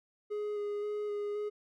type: tone with vibrato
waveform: triangle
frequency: 415.3 Hz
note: G#4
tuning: in tune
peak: -31 dBFS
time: 0.3-1.5 s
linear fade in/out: 20 ms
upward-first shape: square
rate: 1.9 Hz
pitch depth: 12 cents each way
effects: none